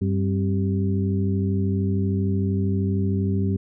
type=harmonic tone with a mistuned harmonic; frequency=97.2 Hz; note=G2; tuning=14 cents flat; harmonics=1 / 2 / 3 / 4; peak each=-22 / -24 / -30 / -31 dBFS; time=0.01-3.57 s; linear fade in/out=10 ms; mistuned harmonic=3; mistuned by=-150 cents; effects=none